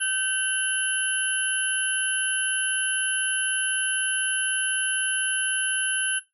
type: tone cluster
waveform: sine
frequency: 1536 / 2759 / 3033 / 10980 Hz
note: G6 / F7 / F#7 / F9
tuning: -36 / -22 / +42 / -31 cents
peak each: -26 / -34 / -31 / -25 dBFS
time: 0-6.2 s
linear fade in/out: 20 ms
effects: noise-tail reverb RT60 0.2 s tail -17 dB re dry